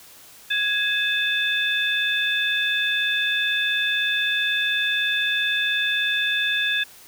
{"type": "tone cluster", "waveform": "sine", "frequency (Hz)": [1662, 2585, 3541], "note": ["G#6", "E7", "A7"], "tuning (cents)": [1, -34, 10], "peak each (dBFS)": [-23, -26, -24], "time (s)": [0.5, 6.84], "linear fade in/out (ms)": 10, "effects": ["white hiss -47 dBFS RMS until 7.07 s"]}